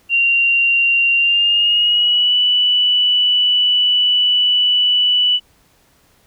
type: tone with pitch glide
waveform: sine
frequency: 2766 to 2965 Hz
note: F7 to F#7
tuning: -17 to +3 cents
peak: -11 dBFS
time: 0.09-5.4 s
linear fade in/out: 50 ms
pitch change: +120 cents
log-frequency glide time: 1.16-2.35 s
effects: pink hiss -55 dBFS RMS until 6.26 s